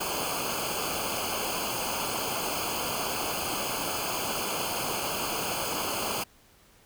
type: noise with comb filter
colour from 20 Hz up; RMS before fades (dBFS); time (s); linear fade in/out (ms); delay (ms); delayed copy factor
pink; -31; 0-6.24; 10; 0.53; -0.9
effects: pink hiss -59 dBFS RMS until 6.85 s